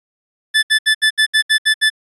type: tone bursts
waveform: 25% pulse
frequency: 1747 Hz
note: A6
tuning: 13 cents flat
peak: -6 dBFS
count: 9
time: 0.54-1.901 s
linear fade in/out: 20 ms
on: 89 ms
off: 70 ms
effects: resampled to 22050 Hz